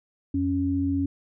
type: tone pair together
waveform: sine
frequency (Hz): 87.31 / 277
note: F2 / C#4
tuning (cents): 0 / -1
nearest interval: octave + minor sixth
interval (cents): 1999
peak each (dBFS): -28 / -23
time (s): 0.34-1.06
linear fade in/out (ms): 5
effects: none